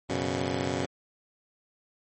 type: chord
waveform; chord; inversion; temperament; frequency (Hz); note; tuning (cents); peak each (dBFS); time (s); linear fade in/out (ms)
10% pulse; F# suspended fourth; none; just; 92.5 / 123.33 / 138.75; F#2 / B2 / C#3; 0 / -2 / +2; -25; 0.09-0.86; 10
effects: MP3 32 kbps